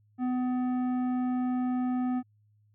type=tone with tanh clipping; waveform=sine; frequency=251.3 Hz; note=B3; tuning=30 cents sharp; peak=-28 dBFS; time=0.18-2.23 s; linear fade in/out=50 ms; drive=11 dB; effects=added 105 Hz sine -62 dBFS peak until 2.74 s